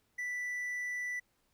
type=tone; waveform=triangle; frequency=1974 Hz; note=B6; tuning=1 cent flat; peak=-33 dBFS; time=0.18-1.2 s; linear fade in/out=10 ms; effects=pink hiss -75 dBFS RMS until 1.53 s